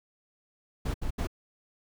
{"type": "noise bursts", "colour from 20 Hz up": "brown", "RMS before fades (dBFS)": -30, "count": 3, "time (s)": [0.85, 1.272], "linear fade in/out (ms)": 10, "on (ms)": 92, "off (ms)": 73, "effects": []}